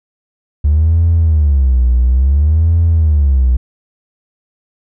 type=tone with vibrato; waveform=triangle; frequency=71.4 Hz; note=D2; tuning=48 cents flat; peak=-4 dBFS; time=0.64-3.57 s; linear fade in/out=10 ms; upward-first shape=sine; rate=0.58 Hz; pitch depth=280 cents each way; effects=tanh soft clip ceiling -4 dBFS